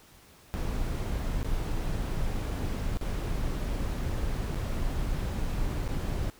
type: noise with dropouts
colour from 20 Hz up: brown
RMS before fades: -30 dBFS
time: 0.54-6.3 s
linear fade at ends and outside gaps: 0 ms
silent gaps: 1.43-1.446 / 2.971-3.012 / 4.545-4.557 / 5.878-5.888 s
effects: pink hiss -56 dBFS RMS until 6.39 s